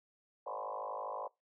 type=tone with frequency modulation; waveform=sine; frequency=784 Hz; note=G5; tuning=in tune; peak=-38 dBFS; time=0.46-1.28 s; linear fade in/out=10 ms; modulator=52.5 Hz; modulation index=5.4; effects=noise-tail reverb RT60 0.2 s tail -22 dB re dry